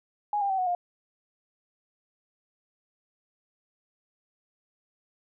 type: tone with pitch steps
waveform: sine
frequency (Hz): 830 / 797.6 / 766.4 / 736.5 / 707.7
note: G#5 / G5 / G5 / F#5 / F5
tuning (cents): -1 / +30 / -39 / -8 / +23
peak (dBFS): -24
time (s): 0.33-0.75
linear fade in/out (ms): 2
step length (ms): 84
effects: none